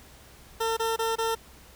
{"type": "tone bursts", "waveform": "20% pulse", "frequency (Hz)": 451.9, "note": "A4", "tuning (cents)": 46, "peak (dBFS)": -20, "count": 4, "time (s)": [0.6, 1.352], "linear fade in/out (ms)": 10, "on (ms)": 170, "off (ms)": 24, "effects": ["added 64 Hz sine -54 dBFS peak until 1.75 s", "pink hiss -52 dBFS RMS until 1.75 s"]}